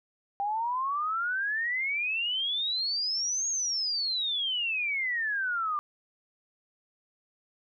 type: exponential two-way sweep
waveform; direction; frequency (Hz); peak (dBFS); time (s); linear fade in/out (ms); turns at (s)
sine; up then down; 790 to 6645 to 1179; -27; 0.4-5.79; 0; 3.48
effects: none